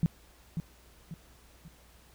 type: tone with echo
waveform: sine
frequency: 164.81 Hz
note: E3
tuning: in tune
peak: -21 dBFS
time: 0.03-0.06 s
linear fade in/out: 0 ms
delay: 540 ms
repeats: 3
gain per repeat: -8 dB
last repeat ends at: 1.68 s
effects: added 60 Hz sine -60 dBFS peak until 2.14 s + pink hiss -60 dBFS RMS until 2.14 s